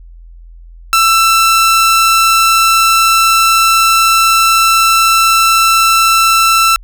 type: tone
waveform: sawtooth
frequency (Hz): 1334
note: E6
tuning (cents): +20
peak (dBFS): -3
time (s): 0.93-6.76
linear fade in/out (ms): 0
effects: added 42 Hz sine -32 dBFS peak until 6.83 s